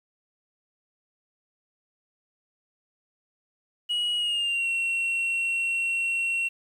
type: tone with pitch glide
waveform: sine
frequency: 2906 to 2727 Hz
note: F#7 to F7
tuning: -32 to -42 cents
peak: -21 dBFS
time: 3.89-6.49 s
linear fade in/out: 20 ms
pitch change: -110 cents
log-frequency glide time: 4.17-4.68 s
effects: tanh soft clip ceiling -23 dBFS + 9-bit